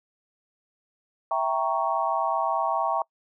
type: chord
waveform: sine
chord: E diminished seventh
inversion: none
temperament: equal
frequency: 659.3 / 784 / 932.3 / 1108.7 Hz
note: E5 / G5 / Bb5 / Db6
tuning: 0 / 0 / 0 / 0 cents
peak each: -28 dBFS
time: 1.31-3.02 s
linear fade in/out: 2 ms
effects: noise-tail reverb RT60 0.1 s tail -25 dB re dry